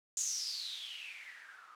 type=noise with low-pass filter sweep; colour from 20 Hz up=violet; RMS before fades=-42 dBFS; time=0.17-1.75 s; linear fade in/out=2 ms; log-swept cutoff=7000 to 1200 Hz; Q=9.1; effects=none